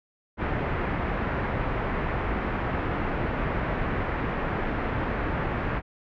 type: low-pass noise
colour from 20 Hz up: pink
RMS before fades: -28 dBFS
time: 0.37-5.82 s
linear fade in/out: 50 ms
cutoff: 2100 Hz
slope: 24 dB/octave
effects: none